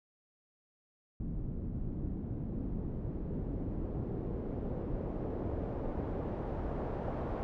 pink noise with low-pass filter sweep, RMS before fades -37 dBFS, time 1.2-7.43 s, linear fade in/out 0 ms, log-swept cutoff 210 to 770 Hz, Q 1.1, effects none

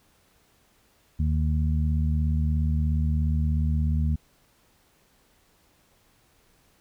harmonic tone, 76.9 Hz, D#2, 20 cents flat, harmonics 1 / 2 / 3, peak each -22 / -28 / -32 dBFS, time 1.19-4.16 s, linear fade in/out 10 ms, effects pink hiss -63 dBFS RMS until 6.8 s

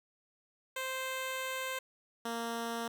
10% pulse tone pair in turn, 522 / 231.7 Hz, C5 / A#3, -4 / -10 cents, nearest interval octave + major second, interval 1406 cents, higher first, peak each -27 dBFS, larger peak neither, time 0.76-1.79 / 2.25-2.88 s, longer first, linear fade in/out 5 ms, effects none

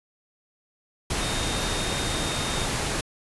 sine tone in noise, 3687 Hz, A#7, 20 cents flat, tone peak -34 dBFS, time 1.21-2.65 s, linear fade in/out 5 ms, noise pink, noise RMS -27 dBFS, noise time 1.1-3.01 s, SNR -10 dB, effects resampled to 24000 Hz

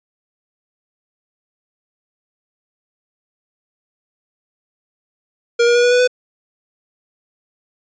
square tone with pitch steps, 471.9 / 477.1 / 482.4 / 487.7 / 493.1 / 498.5 Hz, A#4 / A#4 / B4 / B4 / B4 / B4, +21 / +40 / -41 / -22 / -3 / +16 cents, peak -11 dBFS, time 5.59-6.076 s, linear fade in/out 10 ms, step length 81 ms, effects resampled to 16000 Hz

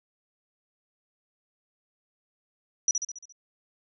sine tone with echo, 5860 Hz, F#8, 18 cents flat, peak -19 dBFS, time 2.88-2.91 s, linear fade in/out 2 ms, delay 69 ms, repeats 6, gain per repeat -5 dB, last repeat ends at 3.324 s, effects none

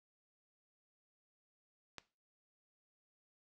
click, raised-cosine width 0.2 ms, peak -27 dBFS, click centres 1.983 s, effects noise-tail reverb RT60 0.3 s tail -18 dB re dry

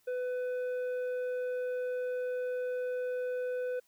triangle tone with tanh clipping, 500 Hz, B4, 21 cents sharp, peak -33 dBFS, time 0.07-3.8 s, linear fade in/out 10 ms, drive 11 dB, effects white hiss -70 dBFS RMS until 3.87 s

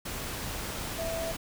sine tone in noise, 659.3 Hz, E5, in tune, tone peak -32 dBFS, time 0.98-1.32 s, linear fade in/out 10 ms, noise pink, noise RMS -36 dBFS, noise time 0.05-1.37 s, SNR +1 dB, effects none

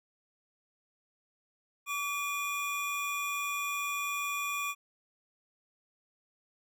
square tone pair together, 1146.3 / 2429 Hz, D6 / D#7, -42 / -42 cents, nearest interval octave + minor second, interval 1300 cents, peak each -36 / -35 dBFS, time 1.86-4.75 s, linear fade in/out 50 ms, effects none

